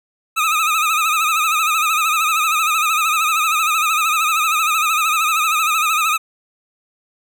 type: tone with vibrato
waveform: 25% pulse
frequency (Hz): 1265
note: D#6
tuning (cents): +28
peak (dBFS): -11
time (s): 0.36-6.18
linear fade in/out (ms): 20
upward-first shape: sine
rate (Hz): 13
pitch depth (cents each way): 79
effects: none